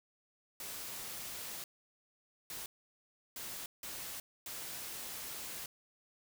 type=noise bursts at uneven times; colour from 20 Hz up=white; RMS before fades=-44 dBFS; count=5; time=0.6-1.64 / 2.5-2.66 / 3.36-3.66 / 3.83-4.2 / 4.46-5.66 s; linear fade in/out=2 ms; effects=none